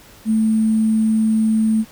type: tone with sample-and-hold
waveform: sine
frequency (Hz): 220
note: A3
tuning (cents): 0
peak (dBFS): -13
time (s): 0.25-1.85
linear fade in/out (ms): 50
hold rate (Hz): 8820
effects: pink hiss -45 dBFS RMS until 1.91 s